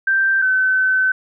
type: tone pair in turn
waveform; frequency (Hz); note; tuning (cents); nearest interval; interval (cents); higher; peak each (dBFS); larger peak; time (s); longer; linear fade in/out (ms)
sine; 1568 / 1523.4; G6 / G6; 0 / -50; unison; 50; first; -13; neither; 0.07-0.42 / 0.42-1.12; second; 5
effects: none